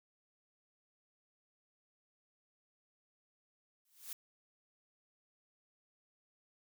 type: noise with exponential growth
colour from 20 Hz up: blue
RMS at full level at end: -41 dBFS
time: 3.85-4.13 s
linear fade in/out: 2 ms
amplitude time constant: 60 ms
effects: none